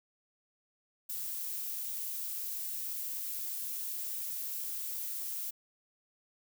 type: noise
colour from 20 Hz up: violet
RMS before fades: -38 dBFS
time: 1.09-5.51 s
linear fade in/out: 10 ms
effects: none